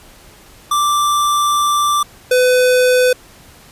square tone pair in turn, 1174.7 / 502.5 Hz, D6 / B4, 0 / +30 cents, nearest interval octave + minor third, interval 1470 cents, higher first, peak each -13 / -10 dBFS, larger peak second, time 0.71-2.03 / 2.31-3.13 s, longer first, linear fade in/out 5 ms, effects pink hiss -43 dBFS RMS until 3.71 s + resampled to 32000 Hz

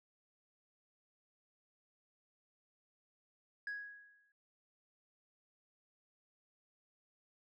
sine tone with exponential decay, 1661.2 Hz, G#6, in tune, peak -35 dBFS, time 3.67-4.32 s, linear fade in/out 2 ms, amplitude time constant 140 ms, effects tanh soft clip ceiling -37 dBFS

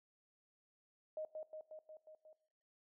sine tone with echo, 622.3 Hz, D#5, in tune, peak -40 dBFS, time 1.17-1.25 s, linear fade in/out 2 ms, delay 180 ms, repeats 6, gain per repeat -3 dB, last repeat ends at 2.33 s, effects noise-tail reverb RT60 0.8 s tail -20 dB re dry

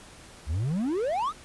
triangle exponential sweep, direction up, 65.8 to 1351 Hz, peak -23 dBFS, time 0.46-1.33 s, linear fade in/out 50 ms, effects pink hiss -49 dBFS RMS until 1.44 s + resampled to 24000 Hz

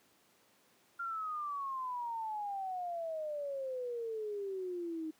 sine exponential sweep, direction down, 1396.9 to 311.1 Hz, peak -36 dBFS, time 0.99-5.11 s, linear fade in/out 10 ms, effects pink hiss -68 dBFS RMS until 5.19 s + high-pass 200 Hz 12 dB/octave

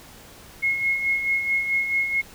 sine tone with tremolo, 2165 Hz, C#7, 41 cents flat, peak -18 dBFS, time 0.62-2.22 s, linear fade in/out 20 ms, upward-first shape sine, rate 4.6 Hz, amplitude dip 55%, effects pink hiss -46 dBFS RMS until 2.34 s

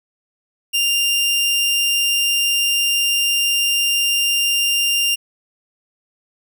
sawtooth tone, 2794 Hz, F7, in tune, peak -12 dBFS, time 0.73-5.16 s, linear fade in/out 20 ms, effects none

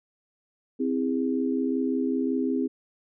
sine chord, C augmented, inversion none, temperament just, 261.6 / 327 / 408.8 Hz, C4 / E4 / G#4, 0 / -14 / -27 cents, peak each -25 / -30 / -30 dBFS, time 0.79-2.68 s, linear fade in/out 20 ms, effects none

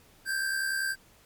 square tone pair together, 1568 / 1638.2 Hz, G6 / G#6, 0 / -24 cents, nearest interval minor second, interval 76 cents, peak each -29 / -37 dBFS, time 0.25-0.96 s, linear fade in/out 50 ms, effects pink hiss -59 dBFS RMS until 1.25 s + MP3 96 kbps

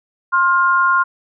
sine tone pair together, 1061.5 / 1410 Hz, C6 / F6, +25 / +16 cents, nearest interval perfect fourth, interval 491 cents, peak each -14 dBFS, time 0.32-1.04 s, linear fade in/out 20 ms, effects none

